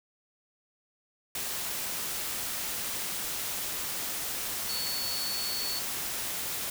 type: tone in noise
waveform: sine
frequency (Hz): 4435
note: C#8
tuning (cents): 0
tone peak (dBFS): -33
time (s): 4.69-5.79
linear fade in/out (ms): 2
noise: white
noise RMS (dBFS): -34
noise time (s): 1.35-6.7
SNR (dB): -2
effects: none